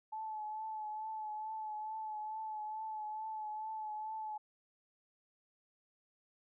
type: tone with vibrato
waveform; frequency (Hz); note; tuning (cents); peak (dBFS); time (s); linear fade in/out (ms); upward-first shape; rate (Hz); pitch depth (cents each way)
sine; 864; A5; -32; -39; 0.12-4.38; 10; triangle; 2.3; 32
effects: none